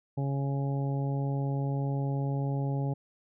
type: harmonic tone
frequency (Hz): 138.59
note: C#3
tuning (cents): 0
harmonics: 1 / 2 / 3 / 4 / 5 / 6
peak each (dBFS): -28 / -37 / -41 / -42 / -46 / -43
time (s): 0.17-2.94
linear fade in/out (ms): 10
effects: none

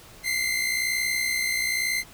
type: tone pair together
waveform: sawtooth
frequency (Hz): 2039 / 2100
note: C7 / C7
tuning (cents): -45 / +6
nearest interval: minor second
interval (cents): 51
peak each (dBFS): -25 / -22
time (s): 0.23-2.04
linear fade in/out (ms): 50
effects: pink hiss -48 dBFS RMS until 2.13 s

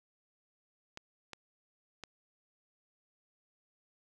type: clicks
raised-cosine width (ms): 0.2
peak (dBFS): -26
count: 3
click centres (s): 0.974 / 1.333 / 2.037
effects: none

